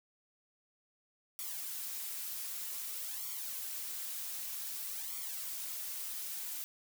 blue noise with flanger, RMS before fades -41 dBFS, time 1.39-6.64 s, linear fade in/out 0 ms, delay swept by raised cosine 0.89 to 5.69 ms, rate 0.53 Hz, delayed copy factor +0.7, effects none

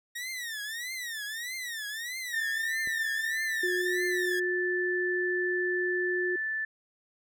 sawtooth tone with vibrato, 1864.7 Hz, A#6, in tune, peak -31 dBFS, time 0.15-4.4 s, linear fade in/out 10 ms, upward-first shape triangle, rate 1.6 Hz, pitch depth 220 cents each way
sine tone with pitch glide, 1799 to 1756.9 Hz, A6 to A6, +38 to -3 cents, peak -29 dBFS, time 2.33-6.65 s, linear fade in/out 5 ms, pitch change -41 cents, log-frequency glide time 2.61-4.54 s
click, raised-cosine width 2 ms, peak -33 dBFS, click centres 2.874 s
sine tone, 361.3 Hz, F#4, 41 cents flat, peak -29 dBFS, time 3.63-6.36 s, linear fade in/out 5 ms
effects none

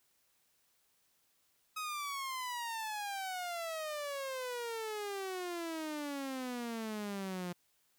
sawtooth exponential sweep, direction down, 1272 to 174.61 Hz, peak -34 dBFS, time 1.76-7.53 s, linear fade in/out 10 ms, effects white hiss -74 dBFS RMS until 7.98 s

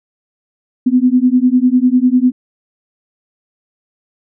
sine beating tone pair, 246.9 / 256.9 Hz, B3 / C4, 0 / -32 cents, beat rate 10 Hz, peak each -11 dBFS, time 0.86-2.32 s, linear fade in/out 10 ms, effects none

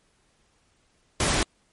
pink noise, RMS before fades -23 dBFS, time 1.2-1.43 s, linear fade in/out 2 ms, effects pink hiss -66 dBFS RMS until 1.72 s + MP3 48 kbps

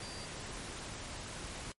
sine tone in noise, 4722 Hz, D8, 9 cents sharp, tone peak -49 dBFS, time 0.02-0.26 s, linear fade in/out 2 ms, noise pink, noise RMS -44 dBFS, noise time 0-1.72 s, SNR -8 dB, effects noise-tail reverb RT60 0.1 s tail -24 dB re dry + MP3 48 kbps

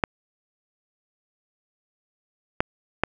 clicks, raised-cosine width 0.5 ms, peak -4 dBFS, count 3, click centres 0.038 / 2.605 / 3.036 s, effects none

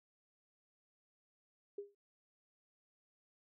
sine tone with exponential decay, 404.8 Hz, G#4, 44 cents flat, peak -38 dBFS, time 1.78-1.95 s, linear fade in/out 5 ms, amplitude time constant 36 ms, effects none

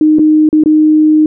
sine tone with dropouts, 308.2 Hz, D#4, 16 cents flat, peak -4 dBFS, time 0.01-1.26 s, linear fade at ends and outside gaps 2 ms, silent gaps 0.186-0.193 / 0.49-0.528 / 0.637-0.659 s, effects none

